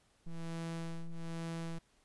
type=ring-modulated tone; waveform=square; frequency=82.8 Hz; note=E2; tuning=8 cents sharp; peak=-36 dBFS; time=0.26-1.79 s; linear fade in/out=10 ms; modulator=83.4 Hz; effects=pink hiss -71 dBFS RMS until 2.04 s + resampled to 24000 Hz